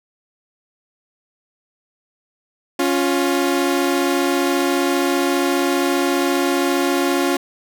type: tone pair together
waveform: sawtooth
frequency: 277.3 / 352.2 Hz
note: C#4 / F4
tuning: +1 / +15 cents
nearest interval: major third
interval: 414 cents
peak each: -15 dBFS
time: 2.79-7.37 s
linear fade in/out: 5 ms
effects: none